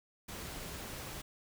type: noise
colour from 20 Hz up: pink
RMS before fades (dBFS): -44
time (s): 0.28-1.22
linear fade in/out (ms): 10
effects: none